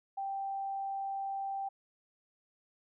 sine tone, 784 Hz, G5, in tune, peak -34 dBFS, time 0.17-1.69 s, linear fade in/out 10 ms, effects none

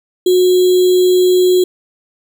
sine tone with sample-and-hold, 364.7 Hz, F#4, 25 cents flat, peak -7 dBFS, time 0.26-1.64 s, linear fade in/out 5 ms, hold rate 3675 Hz, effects none

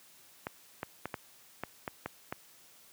clicks, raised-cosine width 0.5 ms, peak -20 dBFS, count 8, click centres 0.469 / 0.831 / 1.056 / 1.142 / 1.636 / 1.878 / 2.06 / 2.325 s, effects white hiss -59 dBFS RMS until 2.92 s + high-pass 80 Hz 12 dB/octave

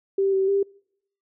sine tone with pitch steps, 390.7 / 384.6 / 396.5 Hz, G4 / G4 / G4, -6 / -33 / +20 cents, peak -18 dBFS, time 0.18-0.63 s, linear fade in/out 5 ms, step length 150 ms, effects noise-tail reverb RT60 0.7 s tail -26 dB re dry

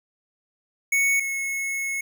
square tone pair in turn, 2217 / 2186 Hz, C#7 / C#7, 0 / -25 cents, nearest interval unison, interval 25 cents, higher first, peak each -19 / -26 dBFS, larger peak first, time 0.92-1.2 / 1.2-2.01 s, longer second, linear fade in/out 5 ms, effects none

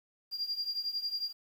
triangle tone with tremolo, 4785 Hz, D8, 32 cents sharp, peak -26 dBFS, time 0.31-1.33 s, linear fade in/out 50 ms, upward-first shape triangle, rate 11 Hz, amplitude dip 90%, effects tanh soft clip ceiling -28 dBFS + 10-bit

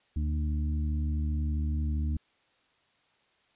harmonic tone with a mistuned harmonic, 75.2 Hz, D2, 42 cents sharp, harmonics 1 / 2 / 3 / 4, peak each -27 / -39 / -38 / -43 dBFS, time 0.16-2.17 s, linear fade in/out 5 ms, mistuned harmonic 3, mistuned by +21 cents, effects white hiss -68 dBFS RMS until 3.55 s + resampled to 8000 Hz

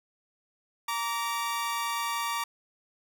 sawtooth tone pair together, 932.3 / 1157.9 Hz, A#5 / D6, 0 / -25 cents, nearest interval major third, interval 375 cents, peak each -28 dBFS, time 0.88-2.44 s, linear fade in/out 5 ms, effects none

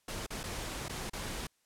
pink noise with dropouts, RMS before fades -39 dBFS, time 0.08-1.47 s, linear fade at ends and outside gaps 5 ms, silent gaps 0.265-0.304 / 0.433-0.437 / 0.884-0.894 / 1.098-1.132 s, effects white hiss -74 dBFS RMS until 1.65 s + low-pass 11000 Hz 12 dB/octave

